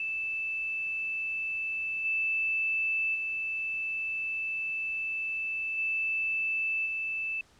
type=tone with level steps; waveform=sine; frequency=2637 Hz; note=E7; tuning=in tune; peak=-30 / -26 / -30 / -27 / -30 dBFS; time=0-7.41 s; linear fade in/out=2 ms; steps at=2.04 / 3.14 / 5.77 / 6.85 s; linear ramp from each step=20 ms; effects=pink hiss -61 dBFS RMS until 7.59 s + low-pass 8000 Hz 12 dB/octave